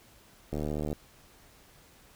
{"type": "click train", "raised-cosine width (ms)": 2, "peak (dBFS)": -20, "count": 31, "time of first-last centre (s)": [0.53, 0.929], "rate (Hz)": 75.2, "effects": ["pink hiss -58 dBFS RMS until 2.15 s"]}